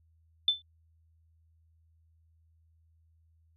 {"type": "tone with exponential decay", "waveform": "sine", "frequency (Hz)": 3526, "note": "A7", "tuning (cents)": 3, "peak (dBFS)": -18, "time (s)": [0.48, 0.62], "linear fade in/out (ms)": 2, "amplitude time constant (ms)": 30, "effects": ["added 81 Hz sine -63 dBFS peak until 3.56 s"]}